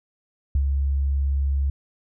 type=tone with ADSR envelope; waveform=sine; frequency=69.1 Hz; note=C#2; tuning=5 cents flat; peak=-16 dBFS; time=0.55-1.7 s; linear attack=3 ms; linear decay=73 ms; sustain=-3 dB; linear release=4 ms; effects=none